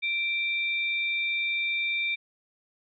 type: tone pair together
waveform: sine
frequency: 2349 / 3655 Hz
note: D7 / A#7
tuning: 0 / -35 cents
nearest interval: minor sixth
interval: 765 cents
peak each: -26 / -33 dBFS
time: 0.02-2.16 s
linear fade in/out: 20 ms
effects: none